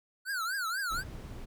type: tone with vibrato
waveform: square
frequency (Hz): 1456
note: F#6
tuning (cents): -28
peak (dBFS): -32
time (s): 0.25-1.04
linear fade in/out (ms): 50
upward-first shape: triangle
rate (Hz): 4.1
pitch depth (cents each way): 230
type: noise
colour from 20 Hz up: brown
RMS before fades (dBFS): -42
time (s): 0.9-1.46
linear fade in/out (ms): 20
effects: none